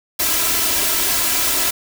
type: noise with comb filter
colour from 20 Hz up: white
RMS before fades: -18 dBFS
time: 0.19-1.71 s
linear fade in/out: 10 ms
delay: 3 ms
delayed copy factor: +0.7
effects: none